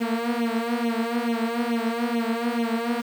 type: tone with flanger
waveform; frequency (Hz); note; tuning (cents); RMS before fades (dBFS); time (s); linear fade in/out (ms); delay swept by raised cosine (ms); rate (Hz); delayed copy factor
sawtooth; 233.1; A#3; 0; -25; 0-3.02; 20; 0.31 to 6.21; 2.3; +0.9
effects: low-pass 3000 Hz 12 dB/octave + 7-bit